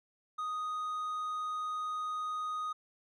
triangle tone, 1244.5 Hz, D#6, in tune, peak -32 dBFS, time 0.38-2.73 s, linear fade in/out 10 ms, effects resampled to 24000 Hz

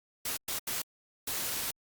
white noise bursts at uneven times, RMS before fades -34 dBFS, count 4, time 0.25-0.37 / 0.48-0.59 / 0.67-0.82 / 1.27-1.71 s, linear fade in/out 5 ms, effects Opus 48 kbps

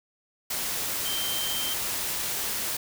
sine tone in noise, 3136 Hz, G7, in tune, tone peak -31 dBFS, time 1.05-1.74 s, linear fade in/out 5 ms, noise white, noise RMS -30 dBFS, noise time 0.5-2.77 s, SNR -4 dB, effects none

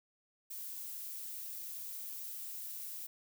violet noise, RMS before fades -44 dBFS, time 0.5-3.07 s, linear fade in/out 10 ms, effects none

